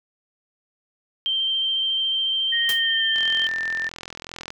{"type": "tone with vibrato", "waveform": "sine", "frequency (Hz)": 3136, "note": "G7", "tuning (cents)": 0, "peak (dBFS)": -20, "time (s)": [1.26, 3.47], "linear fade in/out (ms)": 0, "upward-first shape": "triangle", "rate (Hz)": 14, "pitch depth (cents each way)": 12}
{"type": "tone with pitch glide", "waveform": "sine", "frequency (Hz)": [1864.7, 1787.7], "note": ["A#6", "A6"], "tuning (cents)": [0, 27], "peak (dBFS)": -23, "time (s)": [2.52, 3.89], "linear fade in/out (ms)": 10, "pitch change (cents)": -73, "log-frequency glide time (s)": [2.65, 3.13]}
{"type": "noise with exponential decay", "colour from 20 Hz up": "white", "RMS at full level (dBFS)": -24, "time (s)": [2.69, 2.83], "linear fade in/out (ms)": 2, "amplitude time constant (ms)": 29}
{"type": "click train", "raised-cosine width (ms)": 0.2, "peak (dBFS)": -17, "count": 58, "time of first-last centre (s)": [3.16, 4.504], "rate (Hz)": 42.4}
{"effects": []}